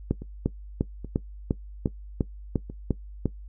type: two click trains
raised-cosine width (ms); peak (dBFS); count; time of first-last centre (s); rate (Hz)
3; -24 / -10; 4 / 10; 0.22-2.699 / 0.11-3.257; 1.21 / 2.86
effects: noise-tail reverb RT60 0.1 s tail -17 dB re dry + added 50 Hz sine -39 dBFS peak until 3.48 s